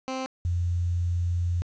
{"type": "tone pair in turn", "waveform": ["15% pulse", "sine"], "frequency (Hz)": [261.6, 87.3], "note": ["C4", "F2"], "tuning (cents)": [0, 0], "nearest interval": "octave + perfect fifth", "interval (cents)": 1900, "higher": "first", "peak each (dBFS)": -23, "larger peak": "neither", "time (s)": [[0.08, 0.26], [0.45, 1.62]], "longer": "second", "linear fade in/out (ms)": 0, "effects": ["resampled to 16000 Hz", "9-bit"]}